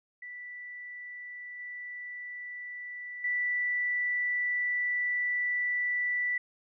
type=tone with level steps; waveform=sine; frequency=1969 Hz; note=B6; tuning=6 cents flat; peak=-40 / -38 / -27 dBFS; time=0.22-6.38 s; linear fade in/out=5 ms; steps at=1.59 / 3.24 s; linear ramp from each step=5 ms; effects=none